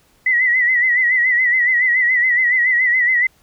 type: tone with vibrato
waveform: sine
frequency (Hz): 1975.5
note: B6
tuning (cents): 0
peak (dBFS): -12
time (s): 0.26-3.27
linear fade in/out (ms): 5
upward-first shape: sine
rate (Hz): 7.1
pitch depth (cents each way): 75
effects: pink hiss -56 dBFS RMS until 3.42 s